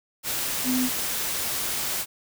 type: tone in noise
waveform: sine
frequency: 253.8 Hz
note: B3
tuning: 47 cents sharp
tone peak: -22 dBFS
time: 0.64-0.9 s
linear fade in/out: 50 ms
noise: white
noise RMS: -28 dBFS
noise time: 0.23-2.06 s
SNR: +3 dB
effects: none